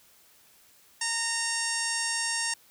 harmonic tone, 921 Hz, A#5, 21 cents flat, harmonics 1 / 2 / 3 / 4 / 5 / 6 / 7 / 8 / 9 / 10, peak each -38 / -33 / -39 / -44 / -39 / -33 / -38 / -39 / -36 / -36 dBFS, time 1.01-2.54 s, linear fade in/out 5 ms, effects white hiss -59 dBFS RMS until 2.7 s

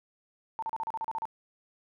sine tone bursts, 896 Hz, A5, 31 cents sharp, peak -30 dBFS, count 10, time 0.59-1.254 s, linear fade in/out 0 ms, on 34 ms, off 36 ms, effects none

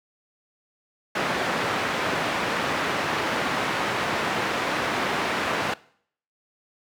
white band-pass noise, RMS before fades -26 dBFS, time 1.15-5.74 s, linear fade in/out 5 ms, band 130 to 1800 Hz, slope 12 dB/octave, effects noise-tail reverb RT60 0.6 s tail -21 dB re dry

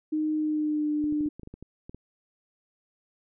sine tone with pitch glide, 308.3 to 299.4 Hz, D#4 to D4, -16 to +33 cents, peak -24 dBFS, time 0.12-1.29 s, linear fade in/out 10 ms, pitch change -51 cents, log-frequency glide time 0.34-0.92 s
clicks, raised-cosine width 3 ms, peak -29 dBFS, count 11, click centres 1.041 / 1.125 / 1.208 / 1.26 / 1.396 / 1.433 / 1.474 / 1.54 / 1.626 / 1.895 / 1.946 s
effects none

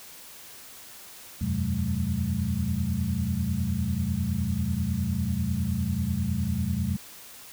sine tone cluster, 82.3 / 92.3 / 125.9 / 183.4 / 211.9 Hz, E2 / F#2 / B2 / F#3 / G#3, -2 / -4 / +34 / -15 / +35 cents, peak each -31 dBFS, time 1.41-6.97 s, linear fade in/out 5 ms, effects white hiss -46 dBFS RMS until 7.52 s

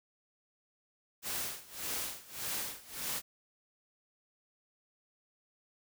white noise with tremolo, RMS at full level -36 dBFS, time 1.22-3.22 s, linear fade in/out 50 ms, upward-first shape sine, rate 1.7 Hz, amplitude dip 90%, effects none

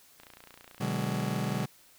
click train, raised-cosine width 0.3 ms, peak -33 dBFS, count 25, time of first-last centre 0.2-1.019 s, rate 29.3 Hz
40% pulse chord, G# half-diminished seventh, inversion first, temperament just, 124.59 / 149.51 / 186.89 / 207.7 Hz, B2 / D3 / F#3 / G#3, +16 / +31 / +18 / 0 cents, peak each -34 dBFS, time 0.8-1.66 s, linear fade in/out 10 ms
effects white hiss -59 dBFS RMS until 1.98 s

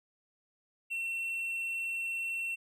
triangle tone, 2709 Hz, E7, 47 cents sharp, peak -31 dBFS, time 0.9-2.56 s, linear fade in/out 20 ms, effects none

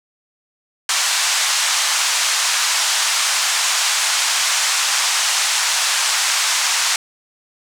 white band-pass noise, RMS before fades -18 dBFS, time 0.89-6.96 s, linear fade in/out 2 ms, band 810 to 8000 Hz, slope 24 dB/octave, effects none

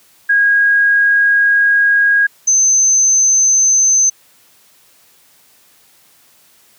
sine tone pair in turn, 1639 / 6188 Hz, G#6 / G8, -23 / -23 cents, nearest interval octave + major seventh, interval 2300 cents, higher second, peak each -8 dBFS, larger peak neither, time 0.29-2.27 / 2.47-4.1 s, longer first, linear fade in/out 10 ms, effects white hiss -50 dBFS RMS until 6.78 s + high-pass 80 Hz 12 dB/octave

